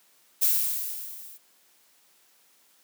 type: noise with level ramp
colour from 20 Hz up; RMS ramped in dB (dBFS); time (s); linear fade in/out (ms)
violet; -20 to -47; 0.41-1.38; 20
effects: white hiss -62 dBFS RMS until 2.83 s + high-pass 200 Hz 12 dB/octave